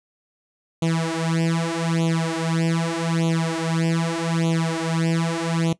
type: tone with flanger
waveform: sawtooth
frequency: 164.81 Hz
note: E3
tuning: in tune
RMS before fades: -22 dBFS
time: 0.82-5.73 s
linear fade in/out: 5 ms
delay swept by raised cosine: 0.29 to 5.69 ms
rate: 0.82 Hz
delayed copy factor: +1
effects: noise-tail reverb RT60 0.1 s tail -19 dB re dry + resampled to 22050 Hz